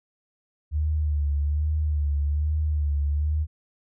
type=tone with vibrato; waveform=sine; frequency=74.4 Hz; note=D2; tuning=23 cents sharp; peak=-21 dBFS; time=0.71-3.47 s; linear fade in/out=50 ms; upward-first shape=sine; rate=1.2 Hz; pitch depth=59 cents each way; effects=none